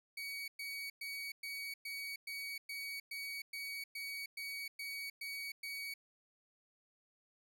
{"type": "tone bursts", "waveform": "30% pulse", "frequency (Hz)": 2253, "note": "C#7", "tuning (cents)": 28, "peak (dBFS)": -39, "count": 14, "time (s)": [0.17, 5.94], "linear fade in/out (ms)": 5, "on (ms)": 310, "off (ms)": 110, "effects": []}